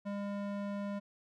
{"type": "tone with band-pass filter", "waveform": "square", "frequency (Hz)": 202, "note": "G#3", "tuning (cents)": -48, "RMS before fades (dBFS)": -38, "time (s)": [0.05, 1], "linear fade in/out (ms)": 20, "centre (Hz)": 480, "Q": 0.59, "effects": []}